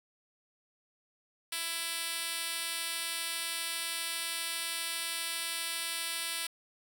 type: tone with band-pass filter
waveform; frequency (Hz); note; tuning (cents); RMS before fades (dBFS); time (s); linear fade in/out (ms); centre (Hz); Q
5% pulse; 332.5; E4; +15; -36; 1.52-6.47; 5; 9900; 0.51
effects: none